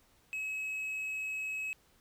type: tone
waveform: triangle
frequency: 2566 Hz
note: E7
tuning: 47 cents flat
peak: -33 dBFS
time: 0.33-1.73 s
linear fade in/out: 0 ms
effects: pink hiss -67 dBFS RMS until 2 s